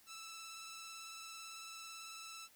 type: tone with vibrato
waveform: 10% pulse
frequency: 1321 Hz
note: E6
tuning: 3 cents sharp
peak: -40 dBFS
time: 0.06-2.49 s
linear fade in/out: 50 ms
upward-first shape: triangle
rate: 18 Hz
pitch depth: 22 cents each way
effects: white hiss -66 dBFS RMS until 2.55 s